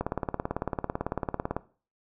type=click train; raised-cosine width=1 ms; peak=-14 dBFS; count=29; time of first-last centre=0.01-1.566 s; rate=18 Hz; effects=noise-tail reverb RT60 0.4 s tail -18 dB re dry